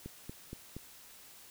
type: click train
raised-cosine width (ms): 3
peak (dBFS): -29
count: 4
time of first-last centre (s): 0.06-0.766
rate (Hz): 4.25
effects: white hiss -55 dBFS RMS until 1.5 s